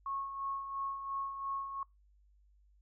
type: tone with tremolo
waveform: sine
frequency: 1096 Hz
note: C#6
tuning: 20 cents flat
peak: -34 dBFS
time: 0.06-1.83 s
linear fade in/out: 2 ms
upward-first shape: sine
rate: 2.9 Hz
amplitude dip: 55%
effects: noise-tail reverb RT60 0.2 s tail -26 dB re dry + added 50 Hz sine -63 dBFS peak until 2.81 s